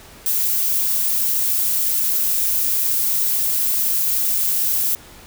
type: noise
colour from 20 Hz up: violet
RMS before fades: -19 dBFS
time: 0.26-4.95 s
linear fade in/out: 0 ms
effects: pink hiss -43 dBFS RMS until 5.26 s